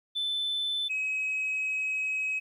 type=tone pair in turn; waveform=sine; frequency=3520 / 2548 Hz; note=A7 / D#7; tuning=0 / +41 cents; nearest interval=tritone; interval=559 cents; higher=first; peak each=-26 dBFS; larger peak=neither; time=0.15-0.89 / 0.89-2.4 s; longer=second; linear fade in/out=20 ms; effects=tanh soft clip ceiling -25 dBFS + 11-bit